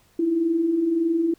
sine tone pair together, 311.1 / 332.8 Hz, D#4 / E4, 0 / +17 cents, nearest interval minor second, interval 117 cents, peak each -29 / -19 dBFS, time 0.19-1.34 s, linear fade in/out 5 ms, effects pink hiss -60 dBFS RMS until 1.38 s

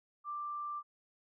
sine tone, 1180 Hz, D6, 8 cents sharp, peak -37 dBFS, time 0.24-0.83 s, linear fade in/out 50 ms, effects none

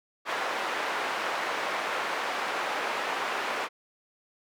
white band-pass noise, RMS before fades -31 dBFS, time 0.25-3.69 s, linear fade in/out 50 ms, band 480 to 1600 Hz, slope 12 dB/octave, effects none

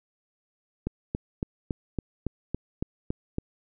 click train, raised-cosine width 3 ms, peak -15 dBFS, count 10, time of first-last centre 0.87-3.384 s, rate 3.58 Hz, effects none

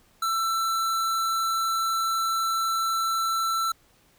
square tone, 1336 Hz, E6, 23 cents sharp, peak -24 dBFS, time 0.22-3.72 s, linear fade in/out 5 ms, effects pink hiss -61 dBFS RMS until 4.18 s

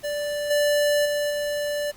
square tone with level steps, 586 Hz, D5, 4 cents flat, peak -26 / -19 / -23 / -25 dBFS, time 0.03-1.92 s, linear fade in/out 20 ms, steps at 0.5 / 1.05 / 1.3 s, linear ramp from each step 10 ms, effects pink hiss -50 dBFS RMS until 1.96 s + Opus 48 kbps

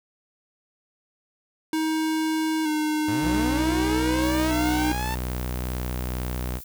square tone with vibrato, 311.1 Hz, D#4, in tune, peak -23 dBFS, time 1.73-4.92 s, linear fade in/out 2 ms, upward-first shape square, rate 0.54 Hz, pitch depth 28 cents each way
sawtooth linear sweep, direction up, 95.1 to 900 Hz, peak -25 dBFS, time 3.08-5.15 s, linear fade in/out 5 ms
sawtooth tone with pitch glide, 61.74 to 62.21 Hz, B1 to B1, 0 to +13 cents, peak -23 dBFS, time 3.21-6.61 s, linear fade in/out 50 ms, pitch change +13 cents, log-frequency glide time 3.51-5.33 s
violet noise, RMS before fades -42 dBFS, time 4.22-6.64 s, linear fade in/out 5 ms
effects none

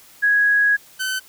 sine / sawtooth tone pair in turn, 1661.2 / 1523.8 Hz, G#6 / G6, 0 / -49 cents, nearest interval minor second, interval 149 cents, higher first, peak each -13 / -18 dBFS, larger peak first, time 0.22-0.77 / 0.99-1.2 s, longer first, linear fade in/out 20 ms, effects white hiss -48 dBFS RMS until 1.28 s

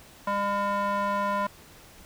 square tone with band-pass filter, 201.8 Hz, G#3, 49 cents flat, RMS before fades -27 dBFS, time 0.27-1.47 s, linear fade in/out 5 ms, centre 1000 Hz, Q 2.4, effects pink hiss -51 dBFS RMS until 2.05 s

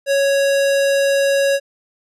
square tone, 554.4 Hz, C#5, in tune, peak -14 dBFS, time 0.06-1.6 s, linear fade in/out 50 ms, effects low-pass 11000 Hz 12 dB/octave

